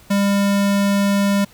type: tone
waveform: square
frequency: 200 Hz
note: G3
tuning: 35 cents sharp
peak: -15 dBFS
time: 0.1-1.45 s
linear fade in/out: 10 ms
effects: pink hiss -48 dBFS RMS until 1.53 s